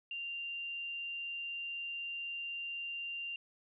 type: tone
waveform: sine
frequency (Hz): 2782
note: F7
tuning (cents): -7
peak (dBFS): -38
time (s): 0.11-3.36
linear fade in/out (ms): 2
effects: none